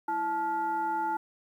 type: tone with frequency modulation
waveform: sine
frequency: 869 Hz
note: A5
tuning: 22 cents flat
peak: -27 dBFS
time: 0.08-1.17 s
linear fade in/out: 5 ms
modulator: 537 Hz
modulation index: 0.61
effects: 10-bit